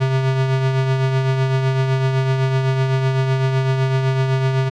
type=tone with tremolo; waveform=square; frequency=132.3 Hz; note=C3; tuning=20 cents sharp; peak=-14 dBFS; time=0-4.7 s; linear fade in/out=20 ms; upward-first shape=triangle; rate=7.9 Hz; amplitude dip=45%; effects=low-pass 4000 Hz 12 dB/octave